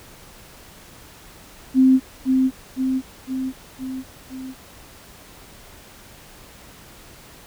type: tone with echo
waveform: sine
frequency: 261.2 Hz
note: C4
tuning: 3 cents flat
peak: -10 dBFS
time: 1.74-2 s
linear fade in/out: 50 ms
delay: 510 ms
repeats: 5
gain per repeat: -4 dB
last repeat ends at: 4.55 s
effects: pink hiss -45 dBFS RMS until 7.46 s